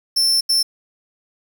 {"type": "tone bursts at uneven times", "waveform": "40% pulse", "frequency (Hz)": 5360, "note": "E8", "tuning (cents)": 28, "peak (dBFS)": -13, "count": 2, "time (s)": [[0.16, 0.41], [0.49, 0.63]], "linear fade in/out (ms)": 10, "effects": ["7-bit"]}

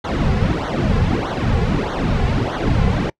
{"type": "noise with flanger", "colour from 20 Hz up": "brown", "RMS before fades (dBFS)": -18, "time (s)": [0.04, 3.1], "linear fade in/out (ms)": 5, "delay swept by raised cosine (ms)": [0.39, 3.29], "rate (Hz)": 1.6, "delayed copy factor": -0.95, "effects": ["noise-tail reverb RT60 0.1 s tail -25 dB re dry", "low-pass 4000 Hz 12 dB/octave"]}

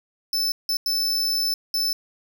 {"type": "tone bursts at uneven times", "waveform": "45% pulse", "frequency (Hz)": 5274, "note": "E8", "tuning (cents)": 0, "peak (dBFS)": -21, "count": 4, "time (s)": [[0.33, 0.52], [0.69, 0.77], [0.86, 1.54], [1.74, 1.93]], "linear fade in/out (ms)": 2, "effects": ["10-bit"]}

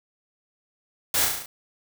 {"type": "noise with echo", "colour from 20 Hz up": "white", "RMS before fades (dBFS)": -23, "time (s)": [1.14, 1.25], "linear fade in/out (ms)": 2, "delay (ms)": 35, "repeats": 6, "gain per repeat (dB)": -3, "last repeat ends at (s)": 1.46, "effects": []}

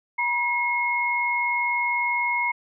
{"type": "tone pair together", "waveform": "sine", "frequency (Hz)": [962, 2160], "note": ["B5", "C#7"], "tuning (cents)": [-46, -45], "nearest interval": "octave + major second", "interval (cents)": 1401, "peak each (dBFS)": [-25, -23], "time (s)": [0.18, 2.52], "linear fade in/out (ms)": 10, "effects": []}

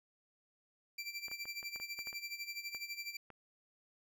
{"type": "tone with tremolo", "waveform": "25% pulse", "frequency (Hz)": 2349, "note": "D7", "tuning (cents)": 0, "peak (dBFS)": -35, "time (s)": [0.98, 3.17], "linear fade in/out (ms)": 5, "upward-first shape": "sine", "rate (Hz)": 12, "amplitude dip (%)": 75}
{"type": "clicks", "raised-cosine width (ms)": 0.5, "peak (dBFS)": -37, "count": 11, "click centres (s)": [1.283, 1.315, 1.455, 1.629, 1.76, 1.8, 1.99, 2.072, 2.129, 2.748, 3.303]}
{"effects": []}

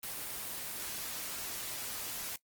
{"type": "noise", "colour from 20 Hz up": "white", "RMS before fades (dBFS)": -40, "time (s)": [0.03, 2.36], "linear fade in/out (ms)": 2, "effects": ["noise-tail reverb RT60 0.1 s tail -21 dB re dry", "Opus 24 kbps"]}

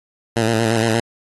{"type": "tone with vibrato", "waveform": "10% pulse", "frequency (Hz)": 113.1, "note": "A2", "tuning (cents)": 48, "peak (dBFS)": -7, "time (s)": [0.36, 1], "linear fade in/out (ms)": 5, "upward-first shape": "square", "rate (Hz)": 8.6, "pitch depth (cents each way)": 40, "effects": ["AAC 32 kbps"]}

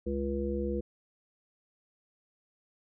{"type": "harmonic tone", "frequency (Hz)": 69.3, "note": "C#2", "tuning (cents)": 0, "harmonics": [1, 3, 5, 7], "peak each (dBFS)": [-35, -35, -35, -35], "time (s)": [0.06, 0.81], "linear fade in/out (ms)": 10, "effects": []}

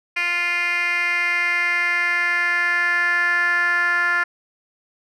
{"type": "tone with band-pass filter sweep", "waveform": "10% pulse", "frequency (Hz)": 349.2, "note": "F4", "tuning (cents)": 0, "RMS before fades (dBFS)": -20, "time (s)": [0.16, 4.24], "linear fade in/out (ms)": 10, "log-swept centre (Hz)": [2400, 1600], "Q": 4.6, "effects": []}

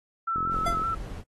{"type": "tone with vibrato", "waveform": "sine", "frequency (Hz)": 1320, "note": "E6", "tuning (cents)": 2, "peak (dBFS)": -25, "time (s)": [0.27, 0.95], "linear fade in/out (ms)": 10, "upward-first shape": "square", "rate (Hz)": 5.3, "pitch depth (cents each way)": 26}
{"type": "click train", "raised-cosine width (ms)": 3, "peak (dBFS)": -24, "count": 21, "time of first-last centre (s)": [0.36, 0.818], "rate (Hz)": 43.7}
{"type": "noise", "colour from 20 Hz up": "brown", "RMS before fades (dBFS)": -36, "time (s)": [0.49, 1.24], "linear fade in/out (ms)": 50}
{"type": "tone with exponential decay", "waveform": "square", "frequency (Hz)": 685, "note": "F5", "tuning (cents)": -34, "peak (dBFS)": -26, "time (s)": [0.66, 0.83], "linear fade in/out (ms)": 5, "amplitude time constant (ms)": 35}
{"effects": ["AAC 32 kbps"]}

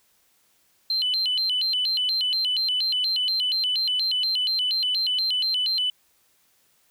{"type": "tone with vibrato", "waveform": "sine", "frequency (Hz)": 3520, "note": "A7", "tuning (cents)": 0, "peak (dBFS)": -20, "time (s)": [0.9, 5.9], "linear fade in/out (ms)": 2, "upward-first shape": "square", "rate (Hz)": 4.2, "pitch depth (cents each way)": 280, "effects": ["tanh soft clip ceiling -17 dBFS", "white hiss -64 dBFS RMS until 6.9 s"]}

